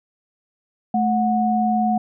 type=tone pair together; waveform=sine; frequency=217.8 / 732.6 Hz; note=A3 / F#5; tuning=-17 / -17 cents; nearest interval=octave + major sixth; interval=2100 cents; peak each=-19 / -19 dBFS; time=0.94-1.98 s; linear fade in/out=5 ms; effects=none